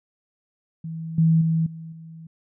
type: tone with level steps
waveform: sine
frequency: 162.4 Hz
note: E3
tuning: 26 cents flat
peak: -29 / -14 / -18 / -34 / -38 dBFS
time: 0.84-2.27 s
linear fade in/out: 5 ms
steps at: 1.18 / 1.41 / 1.66 / 1.92 s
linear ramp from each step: 5 ms
effects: none